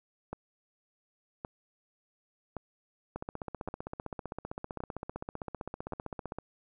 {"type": "two click trains", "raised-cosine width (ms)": 1, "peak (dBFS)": [-23, -23], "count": [6, 51], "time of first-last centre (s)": [[0.33, 5.923], [3.16, 6.386]], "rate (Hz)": [0.894, 15.5], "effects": []}